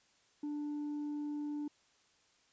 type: tone with tanh clipping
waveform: sine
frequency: 294.7 Hz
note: D4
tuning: 6 cents sharp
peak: -37 dBFS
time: 0.43-1.68 s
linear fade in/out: 5 ms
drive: 2 dB
effects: white hiss -70 dBFS RMS until 2.52 s + resampled to 16000 Hz